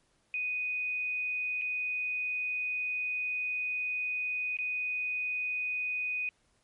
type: tone with dropouts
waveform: sine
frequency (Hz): 2489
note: D#7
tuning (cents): 0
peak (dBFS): -30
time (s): 0.34-6.29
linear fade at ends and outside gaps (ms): 1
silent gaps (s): 1.614-1.619 / 4.569-4.587
effects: pink hiss -71 dBFS RMS until 6.63 s + MP3 48 kbps